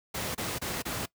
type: noise bursts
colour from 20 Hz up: pink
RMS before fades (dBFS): -33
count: 4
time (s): 0.14-1.061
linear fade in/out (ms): 10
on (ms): 210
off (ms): 27
effects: noise-tail reverb RT60 0.1 s tail -20 dB re dry + high-pass 80 Hz 12 dB/octave